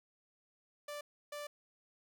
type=tone bursts at uneven times; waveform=sawtooth; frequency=587 Hz; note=D5; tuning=1 cent flat; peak=-38 dBFS; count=2; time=0.88-1.01 / 1.32-1.47 s; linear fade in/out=5 ms; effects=none